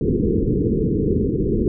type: low-pass noise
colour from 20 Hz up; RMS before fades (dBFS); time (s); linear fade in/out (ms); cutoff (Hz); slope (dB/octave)
white; -19; 0.01-1.68; 2; 460; 96
effects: none